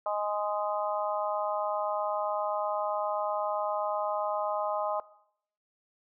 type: harmonic tone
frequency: 207.7 Hz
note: G#3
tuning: in tune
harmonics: 3 / 4 / 5 / 6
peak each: -31 / -33 / -35 / -37 dBFS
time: 0.06-5 s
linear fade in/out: 2 ms
effects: noise-tail reverb RT60 0.7 s tail -19 dB re dry